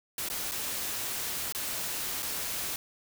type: noise with dropouts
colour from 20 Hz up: white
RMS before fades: -34 dBFS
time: 0.18-2.76 s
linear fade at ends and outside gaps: 2 ms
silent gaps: 0.287-0.299 / 0.513-0.518 / 1.524-1.548 / 2.224-2.228 s
effects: none